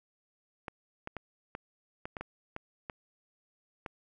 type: clicks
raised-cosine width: 0.5 ms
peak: -23 dBFS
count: 10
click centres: 0.682 / 1.074 / 1.167 / 1.551 / 2.055 / 2.168 / 2.21 / 2.564 / 2.898 / 3.862 s
effects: none